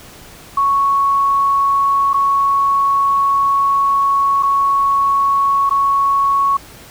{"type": "tone with dropouts", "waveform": "sine", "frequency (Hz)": 1108.7, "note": "C#6", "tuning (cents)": 0, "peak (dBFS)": -11, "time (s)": [0.57, 6.57], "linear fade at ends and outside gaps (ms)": 5, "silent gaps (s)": [[2.133, 2.141], [4.427, 4.431], [5.695, 5.708]], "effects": ["pink hiss -39 dBFS RMS until 6.9 s"]}